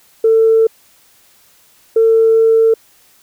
sine tone pair in turn, 447.5 / 449.6 Hz, A4 / A4, +29 / +37 cents, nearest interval unison, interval 8 cents, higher second, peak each -6 dBFS, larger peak neither, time 0.24-0.67 / 1.96-2.74 s, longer second, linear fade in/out 5 ms, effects tanh soft clip ceiling -2 dBFS + white hiss -50 dBFS RMS until 3.22 s

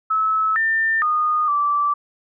sine tone with pitch steps, 1298 / 1800 / 1229 / 1164 Hz, E6 / A6 / D#6 / D6, -27 / +39 / -22 / -16 cents, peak -16 dBFS, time 0.1-1.94 s, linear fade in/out 10 ms, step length 460 ms, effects none

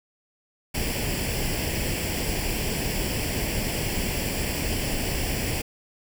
pink noise with comb filter, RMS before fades -27 dBFS, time 0.74-5.62 s, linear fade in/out 10 ms, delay 0.39 ms, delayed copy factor +0.7, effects none

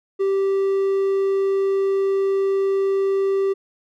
triangle tone, 390.3 Hz, G4, 8 cents flat, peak -15 dBFS, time 0.19-3.54 s, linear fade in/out 20 ms, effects none

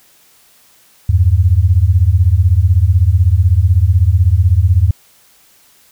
sine beating tone pair, 82.1 / 98.1 Hz, E2 / G2, -6 / +2 cents, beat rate 16 Hz, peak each -10 dBFS, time 1.09-4.91 s, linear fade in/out 5 ms, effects white hiss -49 dBFS RMS until 5.91 s

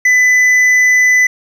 sine tone with hard clipping, 2000 Hz, B6, 21 cents sharp, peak -8 dBFS, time 0.05-1.27 s, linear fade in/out 5 ms, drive 5 dB, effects none

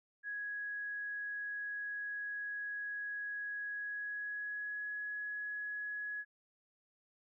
sine tone with pitch glide, 1666 to 1681.5 Hz, G#6 to G#6, +5 to +21 cents, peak -38 dBFS, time 0.23-6.25 s, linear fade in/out 50 ms, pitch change +16 cents, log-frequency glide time 3.7-4.89 s, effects none

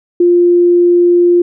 sine tone, 350 Hz, F4, 4 cents sharp, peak -5 dBFS, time 0.2-1.42 s, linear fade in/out 5 ms, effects none

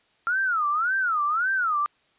sine tone with vibrato, 1354 Hz, E6, 46 cents sharp, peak -21 dBFS, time 0.27-1.86 s, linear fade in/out 0 ms, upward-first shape sine, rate 1.8 Hz, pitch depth 260 cents each way, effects white hiss -64 dBFS RMS until 2.18 s + resampled to 8000 Hz

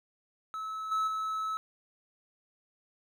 triangle tone with level steps, 1298 Hz, E6, 27 cents flat, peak -33 / -25 / -29 dBFS, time 0.54-1.57 s, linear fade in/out 0 ms, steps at 0.91 / 1.07 s, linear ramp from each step 10 ms, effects none

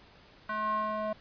square tone with band-pass filter sweep, 214.5 Hz, A3, 44 cents flat, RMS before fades -32 dBFS, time 0.49-1.13 s, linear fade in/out 5 ms, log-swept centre 1300 to 770 Hz, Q 5.3, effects pink hiss -57 dBFS RMS until 1.2 s + resampled to 11025 Hz

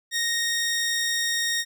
15% pulse tone, 1861 Hz, A#6, 3 cents flat, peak -17 dBFS, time 0.11-1.65 s, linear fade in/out 50 ms, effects none

